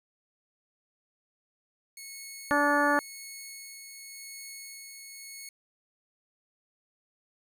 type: tone with tremolo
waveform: 10% pulse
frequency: 2194 Hz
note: C#7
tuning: 18 cents flat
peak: -32 dBFS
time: 1.97-5.49 s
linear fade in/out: 2 ms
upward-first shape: sine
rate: 0.91 Hz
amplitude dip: 30%
type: harmonic tone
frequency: 290 Hz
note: D4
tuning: 22 cents flat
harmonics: 1 / 2 / 3 / 4 / 5 / 6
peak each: -29 / -29 / -29 / -29 / -29 / -29 dBFS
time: 2.51-2.99 s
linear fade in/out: 0 ms
effects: none